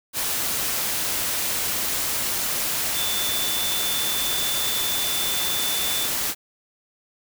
sine tone in noise, 3520 Hz, A7, in tune, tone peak -27 dBFS, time 2.93-6.09 s, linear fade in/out 50 ms, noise white, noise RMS -25 dBFS, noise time 0.13-6.35 s, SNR -5 dB, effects none

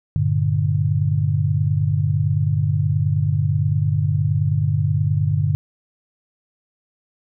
sine chord, G minor, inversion none, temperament equal, 98 / 116.54 / 146.83 Hz, G2 / Bb2 / D3, 0 / 0 / 0 cents, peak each -20 / -23 / -19 dBFS, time 0.16-5.55 s, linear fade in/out 0 ms, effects none

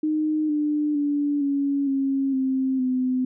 sine tone with pitch steps, 308 / 298.5 / 289.4 / 280.5 / 271.9 / 263.5 / 255.4 Hz, D#4 / D4 / D4 / C#4 / C#4 / C4 / C4, -17 / +28 / -25 / +21 / -33 / +12 / -42 cents, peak -20 dBFS, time 0.03-3.25 s, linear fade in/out 5 ms, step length 460 ms, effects none

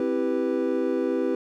triangle chord, C major seventh, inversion none, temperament equal, 261.6 / 329.6 / 392 / 493.9 Hz, C4 / E4 / G4 / B4, 0 / 0 / 0 / 0 cents, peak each -26 dBFS, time 0-1.35 s, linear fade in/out 2 ms, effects none

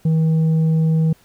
sine tone with tanh clipping, 160.1 Hz, D#3, 50 cents sharp, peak -14 dBFS, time 0.05-1.13 s, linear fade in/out 5 ms, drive 4 dB, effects pink hiss -54 dBFS RMS until 1.24 s

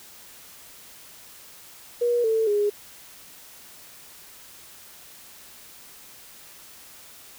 sine tone with pitch steps, 479.9 / 445.2 / 413 Hz, B4 / A4 / G#4, -50 / +20 / -10 cents, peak -19 dBFS, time 2.01-2.7 s, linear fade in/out 10 ms, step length 230 ms, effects white hiss -47 dBFS RMS until 7.38 s

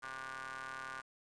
sawtooth ring-modulated tone, 130.1 Hz, C3, 9 cents flat, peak -36 dBFS, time 0.02-1.02 s, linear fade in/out 20 ms, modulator 1320 Hz, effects resampled to 22050 Hz + 11-bit

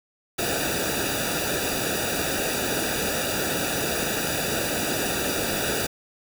pink noise with comb filter, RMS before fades -26 dBFS, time 0.38-5.87 s, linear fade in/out 10 ms, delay 0.94 ms, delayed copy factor -1, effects none

